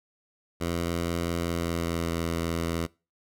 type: tone with pitch glide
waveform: 10% pulse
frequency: 85.2 to 83.59 Hz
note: F2 to E2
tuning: -42 to +25 cents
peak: -19 dBFS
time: 0.6-2.87 s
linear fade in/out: 20 ms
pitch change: -33 cents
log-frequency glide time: 1.41-2.14 s
effects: noise-tail reverb RT60 0.3 s tail -23 dB re dry